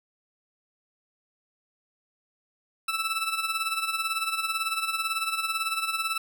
20% pulse tone with tremolo, 1318.5 Hz, E6, in tune, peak -19 dBFS, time 2.88-6.18 s, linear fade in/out 5 ms, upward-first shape sine, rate 18 Hz, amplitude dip 65%, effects none

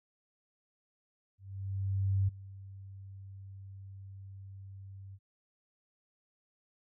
sine tone with ADSR envelope, 97.2 Hz, G2, 14 cents flat, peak -25 dBFS, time 1.38-5.19 s, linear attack 900 ms, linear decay 14 ms, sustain -20 dB, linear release 50 ms, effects none

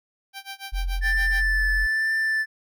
10% pulse tone with tremolo, 784 Hz, G5, in tune, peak -24 dBFS, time 0.33-1.44 s, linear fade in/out 50 ms, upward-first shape sine, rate 7 Hz, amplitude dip 95%
sine tone, 43.52 Hz, F1, 5 cents flat, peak -23 dBFS, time 0.72-1.87 s, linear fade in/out 20 ms
triangle tone with vibrato, 1760 Hz, A6, in tune, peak -19 dBFS, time 1.01-2.46 s, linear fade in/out 50 ms, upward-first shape triangle, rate 1.1 Hz, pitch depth 18 cents each way
effects none

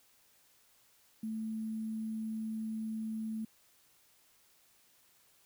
sine tone with sample-and-hold, 220 Hz, A3, in tune, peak -35 dBFS, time 1.23-3.45 s, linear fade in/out 5 ms, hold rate 11025 Hz, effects white hiss -67 dBFS RMS until 5.45 s

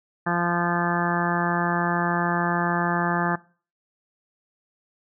harmonic tone, 173.2 Hz, F3, 14 cents flat, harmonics 1 / 2 / 3 / 4 / 5 / 6 / 7 / 8 / 9 / 10, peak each -26 / -30 / -37 / -30 / -29 / -33 / -30 / -37 / -31 / -30 dBFS, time 0.26-3.36 s, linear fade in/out 10 ms, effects noise-tail reverb RT60 0.4 s tail -21 dB re dry

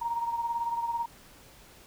sine beating tone pair, 932.3 / 950.3 Hz, A#5 / A#5, 0 / +33 cents, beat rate 18 Hz, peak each -29 / -36 dBFS, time 0.01-1.06 s, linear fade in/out 10 ms, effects pink hiss -54 dBFS RMS until 1.86 s

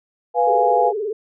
sine chord, F diminished, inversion second, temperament equal, 493.9 / 698.5 / 830.6 Hz, Cb5 / F5 / Ab5, 0 / 0 / 0 cents, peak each -18 dBFS, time 0.34-0.93 s, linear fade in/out 50 ms
sine tone with vibrato, 420 Hz, G#4, 19 cents sharp, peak -21 dBFS, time 0.47-1.13 s, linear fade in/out 5 ms, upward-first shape sine, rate 19 Hz, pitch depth 110 cents each way
effects none

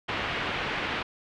white low-pass noise, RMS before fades -31 dBFS, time 0.08-1.03 s, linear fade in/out 10 ms, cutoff 2900 Hz, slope 24 dB/octave, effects none

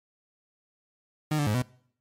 30% pulse tone with pitch steps, 152.9 / 145.8 / 105.4 / 125.2 Hz, D#3 / D3 / G#2 / B2, -30 / -12 / +26 / +24 cents, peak -21 dBFS, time 1.31-1.622 s, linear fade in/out 5 ms, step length 78 ms, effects noise-tail reverb RT60 0.6 s tail -23 dB re dry + MP3 64 kbps

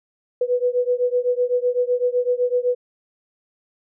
sine beating tone pair, 490 / 497.9 Hz, B4 / B4, -14 / +14 cents, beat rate 7.9 Hz, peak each -20 / -21 dBFS, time 0.41-2.75 s, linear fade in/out 5 ms, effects none

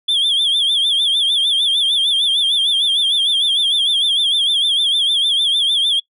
sine tone with vibrato, 3369 Hz, G#7, 24 cents sharp, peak -10 dBFS, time 0.08-6 s, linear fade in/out 10 ms, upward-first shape sine, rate 6.6 Hz, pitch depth 110 cents each way, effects noise-tail reverb RT60 0.1 s tail -25 dB re dry + tanh soft clip ceiling -12 dBFS

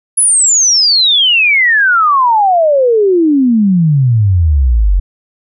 sine exponential sweep, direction down, 10570 to 43.65 Hz, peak -6 dBFS, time 0.17-5 s, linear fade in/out 10 ms, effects none

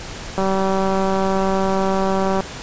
click train, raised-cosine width 1 ms, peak -7 dBFS, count 390, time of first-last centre 0.38-2.406 s, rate 192 Hz, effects pink hiss -32 dBFS RMS until 2.62 s + resampled to 16000 Hz

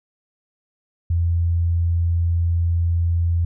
sine tone, 85 Hz, F2, 46 cents flat, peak -16 dBFS, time 1.1-3.45 s, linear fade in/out 5 ms, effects none

